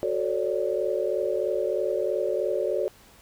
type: chord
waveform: sine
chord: D major seventh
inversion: first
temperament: equal with one note detuned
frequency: 370 / 440 / 544.2 / 587.3 Hz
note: F#4 / A4 / C#5 / D5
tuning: 0 / 0 / -32 / 0 cents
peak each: -29 dBFS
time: 0.03-2.88 s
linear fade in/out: 0 ms
effects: pink hiss -54 dBFS RMS until 3.21 s